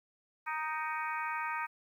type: harmonic tone with a mistuned harmonic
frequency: 311.1 Hz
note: D#4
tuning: in tune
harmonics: 3 / 4 / 5 / 6 / 7 / 8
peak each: -37 / -39 / -41 / -43 / -44 / -45 dBFS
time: 0.46-1.67 s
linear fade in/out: 20 ms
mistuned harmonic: 7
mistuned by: +53 cents
effects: 11-bit